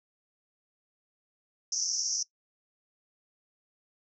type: band-pass noise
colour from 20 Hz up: pink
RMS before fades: -31 dBFS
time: 1.72-2.23 s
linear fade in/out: 5 ms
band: 5400 to 6200 Hz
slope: 96 dB/octave
effects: noise-tail reverb RT60 0.1 s tail -20 dB re dry